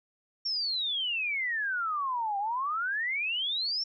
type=exponential two-way sweep; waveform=sine; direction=down then up; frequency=5540 to 782 to 5540 Hz; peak=-28 dBFS; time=0.45-3.84 s; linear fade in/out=10 ms; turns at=2.38 s; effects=none